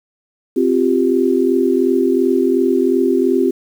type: chord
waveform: sine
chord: C suspended fourth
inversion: none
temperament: equal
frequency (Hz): 261.6 / 349.2 / 392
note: C4 / F4 / G4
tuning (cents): 0 / 0 / 0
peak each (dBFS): -16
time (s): 0.56-3.51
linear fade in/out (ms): 10
effects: 7-bit